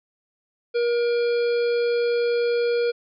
harmonic tone with a mistuned harmonic, 475.2 Hz, A#4, 33 cents sharp, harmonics 1 / 3 / 5 / 7 / 9 / 10, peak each -19 / -34 / -36 / -42 / -40 / -44 dBFS, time 0.74-2.92 s, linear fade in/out 20 ms, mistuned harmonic 10, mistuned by +28 cents, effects none

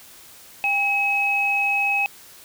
sine tone pair together, 802 / 2559 Hz, G5 / D#7, +39 / +48 cents, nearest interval octave + minor sixth, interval 2009 cents, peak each -25 / -19 dBFS, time 0.64-2.06 s, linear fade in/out 0 ms, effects white hiss -46 dBFS RMS until 2.44 s

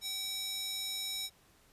square tone with high-pass filter, 766 Hz, G5, 40 cents flat, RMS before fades -38 dBFS, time 0.01-1.3 s, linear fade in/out 50 ms, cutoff 4200 Hz, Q 2.2, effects pink hiss -65 dBFS RMS until 1.72 s + resampled to 32000 Hz

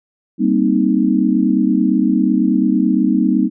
sine chord, C minor seventh, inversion second, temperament equal, 196 / 233.1 / 261.6 / 311.1 Hz, G3 / Bb3 / C4 / Eb4, 0 / 0 / 0 / 0 cents, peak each -17 dBFS, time 0.38-3.5 s, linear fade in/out 50 ms, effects none

